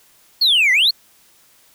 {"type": "exponential two-way sweep", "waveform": "triangle", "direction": "down then up", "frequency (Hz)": [4500, 1940, 4500], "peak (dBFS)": -9, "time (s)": [0.41, 0.91], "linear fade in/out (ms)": 10, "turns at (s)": 0.72, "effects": ["tanh soft clip ceiling -6 dBFS", "white hiss -53 dBFS RMS until 1.74 s"]}